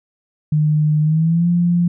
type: tone with pitch glide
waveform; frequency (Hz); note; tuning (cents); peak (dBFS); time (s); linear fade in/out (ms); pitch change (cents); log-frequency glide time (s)
sine; 152.1 to 173.71; D#3 to F3; -39 to -9; -12; 0.52-1.88; 5; +230; 1.02-1.48
effects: none